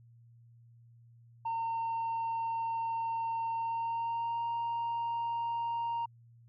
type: tone with pitch glide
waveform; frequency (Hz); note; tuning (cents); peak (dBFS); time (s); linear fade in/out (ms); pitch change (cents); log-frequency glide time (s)
sine; 913 to 931.6; A#5 to A#5; -36 to -1; -29; 1.45-6.06; 10; +35; 3.54-4.44
effects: tanh soft clip ceiling -30 dBFS + added 117 Hz sine -56 dBFS peak until 6.48 s